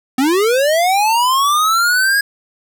square linear sweep, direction up, 248.3 to 1661.2 Hz, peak -12 dBFS, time 0.18-2.21 s, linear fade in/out 5 ms, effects none

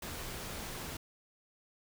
pink noise, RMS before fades -42 dBFS, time 0.02-0.97 s, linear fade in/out 5 ms, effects none

